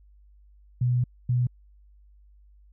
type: tone bursts at uneven times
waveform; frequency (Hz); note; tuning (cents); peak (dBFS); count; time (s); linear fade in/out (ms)
sine; 123.47; B2; 0; -20; 2; 0.81-1.04 / 1.29-1.47; 5
effects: added 50 Hz sine -52 dBFS peak until 2.72 s